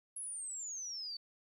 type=exponential sweep; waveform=sine; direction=down; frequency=10760 to 4497 Hz; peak=-40 dBFS; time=0.16-1.17 s; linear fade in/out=5 ms; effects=12-bit